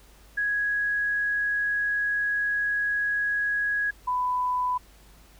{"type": "tone pair in turn", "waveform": "sine", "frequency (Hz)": [1664, 997.5], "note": ["G#6", "B5"], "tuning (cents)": [3, 17], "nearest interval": "major sixth", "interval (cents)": 886, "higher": "first", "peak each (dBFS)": -23, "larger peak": "neither", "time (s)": [[0.37, 3.91], [4.07, 4.78]], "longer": "first", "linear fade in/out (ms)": 10, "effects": ["added 50 Hz sine -52 dBFS peak until 5.39 s", "pink hiss -56 dBFS RMS until 5.39 s"]}